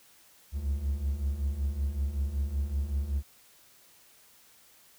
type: beating tone pair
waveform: triangle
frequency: 66.5 / 71.8 Hz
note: C2 / D2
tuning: +29 / -39 cents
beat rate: 5.3 Hz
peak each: -32 / -27 dBFS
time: 0.52-3.23 s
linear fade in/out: 50 ms
effects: white hiss -59 dBFS RMS until 4.98 s